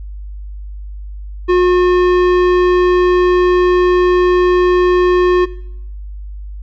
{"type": "tone with tanh clipping", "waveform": "sine", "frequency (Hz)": 360, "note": "F#4", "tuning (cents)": -47, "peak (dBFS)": -10, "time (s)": [1.48, 5.46], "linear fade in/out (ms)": 20, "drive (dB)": 15, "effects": ["noise-tail reverb RT60 0.7 s tail -19 dB re dry", "added 50 Hz sine -25 dBFS peak until 6.62 s"]}